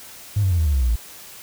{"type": "tone with pitch steps", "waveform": "triangle", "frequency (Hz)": [103.1, 94.54, 86.7, 79.5, 72.9, 66.85, 61.3, 56.22], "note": ["G#2", "F#2", "F2", "D#2", "D2", "C2", "B1", "A1"], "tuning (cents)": [-12, 38, -12, 38, -12, 38, -12, 38], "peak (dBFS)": -12, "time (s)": [0.36, 0.96], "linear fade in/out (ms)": 10, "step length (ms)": 75, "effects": ["tanh soft clip ceiling -13 dBFS", "white hiss -41 dBFS RMS until 1.42 s"]}